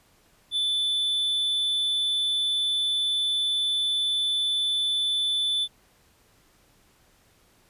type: tone with amplitude modulation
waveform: triangle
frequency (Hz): 3500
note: A7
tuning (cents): -10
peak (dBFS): -20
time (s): 0.51-5.68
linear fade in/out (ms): 50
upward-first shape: sine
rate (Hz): 218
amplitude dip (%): 25
effects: pink hiss -61 dBFS RMS until 7.69 s + resampled to 32000 Hz